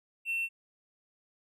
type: tone with hard clipping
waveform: sine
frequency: 2700 Hz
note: E7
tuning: 41 cents sharp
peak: -30 dBFS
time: 0.25-0.49 s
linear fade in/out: 50 ms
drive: 2 dB
effects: none